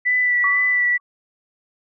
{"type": "tone with vibrato", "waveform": "sine", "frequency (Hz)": 1975.5, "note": "B6", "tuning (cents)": 0, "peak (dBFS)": -15, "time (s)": [0.05, 0.98], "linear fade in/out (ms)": 20, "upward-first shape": "sine", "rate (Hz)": 2.1, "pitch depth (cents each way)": 20}
{"type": "tone with exponential decay", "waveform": "sine", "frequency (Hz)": 1136, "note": "C#6", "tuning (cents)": 42, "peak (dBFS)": -19, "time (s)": [0.44, 1], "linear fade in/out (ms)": 1, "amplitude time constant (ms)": 120}
{"effects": []}